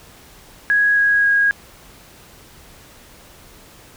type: tone with pitch steps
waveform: sine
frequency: 1661.2 / 1650.7 / 1640.2 Hz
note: G#6 / G#6 / G#6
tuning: 0 / -11 / -22 cents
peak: -12 dBFS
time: 0.7-1.51 s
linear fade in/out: 0 ms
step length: 270 ms
effects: pink hiss -45 dBFS RMS until 3.96 s